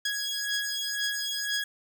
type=beating tone pair; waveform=15% pulse; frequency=1661.2 / 1663.2 Hz; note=G#6 / G#6; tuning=0 / +2 cents; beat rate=2 Hz; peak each=-25 dBFS; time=0.05-1.64 s; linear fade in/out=5 ms; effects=none